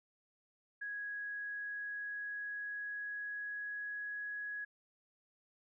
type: tone with pitch glide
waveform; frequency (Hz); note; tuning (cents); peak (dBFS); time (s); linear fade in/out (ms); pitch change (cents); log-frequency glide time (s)
sine; 1661.2 to 1672.8; G#6 to G#6; 0 to +12; -39; 0.81-4.65; 10; +12; 1.1-4.39
effects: none